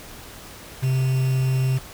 triangle tone with quantisation, 130.81 Hz, C3, in tune, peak -16 dBFS, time 0.82-1.79 s, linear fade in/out 20 ms, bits 6, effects pink hiss -41 dBFS RMS until 1.93 s

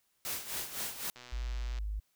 white noise with tremolo, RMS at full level -36 dBFS, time 0.25-1.1 s, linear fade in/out 0 ms, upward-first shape sine, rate 3.9 Hz, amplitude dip 70%
click train, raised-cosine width 0.2 ms, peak -32 dBFS, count 78, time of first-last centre 1.16-1.786 s, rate 123 Hz
sine tone, 51.91 Hz, G#1, in tune, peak -33 dBFS, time 1.32-2 s, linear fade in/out 10 ms
effects white hiss -75 dBFS RMS until 2.15 s

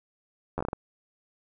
slowing click train, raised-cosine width 1 ms, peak -16 dBFS, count 7, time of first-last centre 0.58-0.731 s, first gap 11 ms, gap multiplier 1.33, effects none

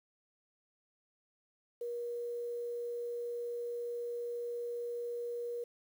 sine tone with quantisation, 476.9 Hz, A#4, 39 cents sharp, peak -36 dBFS, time 1.81-5.64 s, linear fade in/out 5 ms, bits 10, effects none

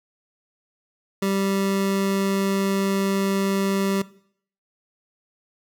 25% pulse tone, 195.5 Hz, G3, 4 cents flat, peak -17 dBFS, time 1.22-4.02 s, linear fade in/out 5 ms, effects noise-tail reverb RT60 0.6 s tail -19 dB re dry

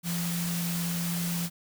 sine tone in noise, 171.9 Hz, F3, 27 cents flat, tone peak -29 dBFS, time 0.03-1.5 s, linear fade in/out 50 ms, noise white, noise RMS -35 dBFS, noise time 0.03-1.5 s, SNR +3 dB, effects none

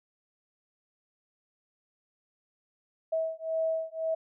sine beating tone pair, 645 / 646.9 Hz, E5 / E5, -38 / -33 cents, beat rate 1.9 Hz, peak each -31 dBFS, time 3.12-4.15 s, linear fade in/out 10 ms, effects none

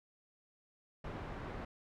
pink low-pass noise, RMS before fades -44 dBFS, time 1.04-1.65 s, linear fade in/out 5 ms, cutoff 1600 Hz, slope 12 dB/octave, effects none

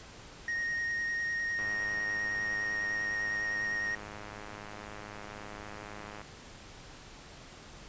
triangle tone with vibrato, 1864.7 Hz, A#6, in tune, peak -29 dBFS, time 0.48-3.95 s, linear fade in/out 2 ms, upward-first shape sine, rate 9.9 Hz, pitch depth 13 cents each way
click train, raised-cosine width 0.5 ms, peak -29 dBFS, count 482, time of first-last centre 1.59-6.215 s, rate 104 Hz
effects pink hiss -50 dBFS RMS until 7.88 s + resampled to 16000 Hz

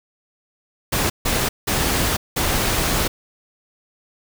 pink noise bursts at uneven times, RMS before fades -20 dBFS, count 4, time 0.92-1.1 / 1.25-1.49 / 1.67-2.17 / 2.36-3.08 s, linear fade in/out 10 ms, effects none

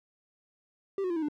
triangle tone with pitch steps, 392 / 365.7 / 341.3 / 318.4 / 297.1 Hz, G4 / F#4 / F4 / D#4 / D4, 0 / -20 / -40 / +40 / +20 cents, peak -26 dBFS, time 0.98-1.285 s, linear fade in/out 2 ms, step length 61 ms, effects none

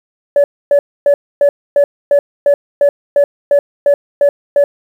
sine tone bursts, 572 Hz, D5, 46 cents flat, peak -4 dBFS, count 13, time 0.36-4.64 s, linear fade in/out 2 ms, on 80 ms, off 270 ms, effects tanh soft clip ceiling -3 dBFS + 7-bit

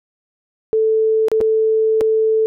sine tone with dropouts, 440 Hz, A4, in tune, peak -12 dBFS, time 0.73-2.46 s, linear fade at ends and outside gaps 0 ms, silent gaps 1.284-1.316 / 1.405-1.412 / 2.009-2.013 s, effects none

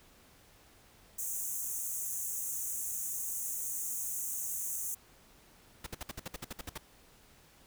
pink high-pass noise, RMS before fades -37 dBFS, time 1.18-4.95 s, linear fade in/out 10 ms, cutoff 6200 Hz, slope 96 dB/octave
pink noise bursts, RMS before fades -40 dBFS, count 12, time 5.84-6.778 s, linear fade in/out 5 ms, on 25 ms, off 58 ms
effects pink hiss -61 dBFS RMS until 7.66 s

